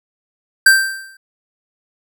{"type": "tone with exponential decay", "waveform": "square", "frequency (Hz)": 1568, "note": "G6", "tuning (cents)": 0, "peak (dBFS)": -4, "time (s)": [0.66, 1.17], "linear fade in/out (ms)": 5, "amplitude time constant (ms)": 110, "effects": []}